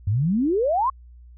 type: exponential sweep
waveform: sine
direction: up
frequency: 92.1 to 1108.7 Hz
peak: -18 dBFS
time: 0.07-0.9 s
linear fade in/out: 5 ms
effects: added 60 Hz sine -43 dBFS peak until 1.37 s